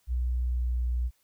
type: tone with pitch glide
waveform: sine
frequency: 61.5 to 60.72 Hz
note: B1 to B1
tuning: -7 to -29 cents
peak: -25 dBFS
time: 0.07-1.11 s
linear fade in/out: 50 ms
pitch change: -22 cents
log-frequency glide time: 0.45-0.85 s
effects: white hiss -70 dBFS RMS until 1.23 s

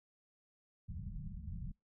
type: low-pass noise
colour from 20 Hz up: pink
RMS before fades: -44 dBFS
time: 0.88-1.72 s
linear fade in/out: 10 ms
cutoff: 210 Hz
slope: 96 dB/octave
effects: noise-tail reverb RT60 0.2 s tail -26 dB re dry

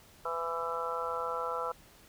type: harmonic tone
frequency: 166.8 Hz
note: E3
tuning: 21 cents sharp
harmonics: 3 / 4 / 5 / 6 / 7 / 8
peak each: -37 / -42 / -43 / -39 / -43 / -36 dBFS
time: 0.25-1.72 s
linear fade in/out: 5 ms
effects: pink hiss -58 dBFS RMS until 2.08 s

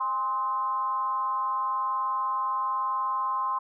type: tone with frequency modulation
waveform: sine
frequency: 1046.5 Hz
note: C6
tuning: in tune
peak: -25 dBFS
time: 0-3.59 s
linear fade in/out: 10 ms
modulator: 229 Hz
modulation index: 0.54
effects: none

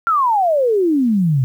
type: exponential sweep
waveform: sine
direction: down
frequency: 1396.9 to 123.47 Hz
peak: -12 dBFS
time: 0.07-1.44 s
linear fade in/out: 0 ms
effects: 8-bit

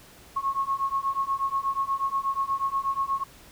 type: beating tone pair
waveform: sine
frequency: 1088 / 1096.3 Hz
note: C#6 / C#6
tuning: -33 / -20 cents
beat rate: 8.3 Hz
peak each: -28 / -27 dBFS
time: 0.36-3.24 s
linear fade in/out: 10 ms
effects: pink hiss -51 dBFS RMS until 3.51 s

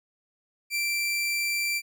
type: tone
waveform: sawtooth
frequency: 2349 Hz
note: D7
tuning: in tune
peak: -22 dBFS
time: 0.7-1.82 s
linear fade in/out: 50 ms
effects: none

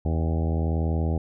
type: harmonic tone with a mistuned harmonic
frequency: 80.8 Hz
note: E2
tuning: 34 cents flat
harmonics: 1 / 2 / 3 / 4 / 5 / 6 / 7 / 8 / 9 / 10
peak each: -23 / -29 / -33 / -35 / -37 / -39 / -40 / -41 / -42 / -43 dBFS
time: 0.05-1.18 s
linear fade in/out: 5 ms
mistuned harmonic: 9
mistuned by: +56 cents
effects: none

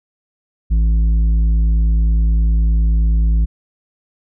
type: tone with tanh clipping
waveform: sine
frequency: 54.8 Hz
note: A1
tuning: 6 cents flat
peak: -12 dBFS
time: 0.7-3.46 s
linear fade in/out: 20 ms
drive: 7 dB
effects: none

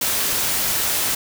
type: noise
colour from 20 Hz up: white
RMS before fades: -21 dBFS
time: 0.01-1.15 s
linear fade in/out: 5 ms
effects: none

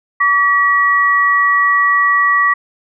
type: tone pair together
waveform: sine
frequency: 1146 / 1923.2 Hz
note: D6 / B6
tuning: -43 / -46 cents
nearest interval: major sixth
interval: 897 cents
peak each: -12 dBFS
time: 0.2-2.54 s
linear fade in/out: 10 ms
effects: none

